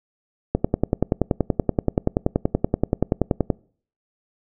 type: click train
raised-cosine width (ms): 2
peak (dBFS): -4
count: 32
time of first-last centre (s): 0.55-3.502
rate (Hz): 10.5
effects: noise-tail reverb RT60 0.5 s tail -26 dB re dry